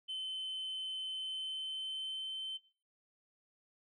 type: tone with pitch glide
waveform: sine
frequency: 3062 to 3085 Hz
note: G7 to G7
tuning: -41 to -28 cents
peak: -36 dBFS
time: 0.08-2.58 s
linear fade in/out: 20 ms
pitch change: +13 cents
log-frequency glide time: 1.09-2.4 s
effects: noise-tail reverb RT60 0.4 s tail -18 dB re dry + tanh soft clip ceiling -36 dBFS